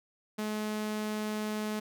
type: tone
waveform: sawtooth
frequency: 213.3 Hz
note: G#3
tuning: 46 cents sharp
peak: -28 dBFS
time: 0.38-1.8 s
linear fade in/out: 10 ms
effects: none